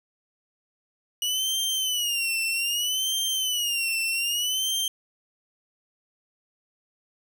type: tone with vibrato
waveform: sawtooth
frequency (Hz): 2912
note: F#7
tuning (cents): -28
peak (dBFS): -21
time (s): 1.22-4.88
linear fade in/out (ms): 2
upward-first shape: sine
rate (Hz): 0.63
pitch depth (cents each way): 140
effects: none